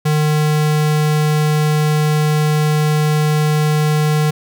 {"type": "tone", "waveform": "square", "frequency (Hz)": 152, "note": "D#3", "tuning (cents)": -40, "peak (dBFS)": -13, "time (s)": [0.05, 4.31], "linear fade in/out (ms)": 10, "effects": []}